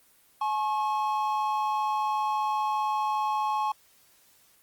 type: tone pair together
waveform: triangle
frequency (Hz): 852 / 1086.9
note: G#5 / C#6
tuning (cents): +44 / -34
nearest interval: major third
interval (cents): 422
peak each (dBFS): -25 / -27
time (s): 0.41-3.72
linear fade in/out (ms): 5
effects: white hiss -61 dBFS RMS until 4.62 s + Opus 24 kbps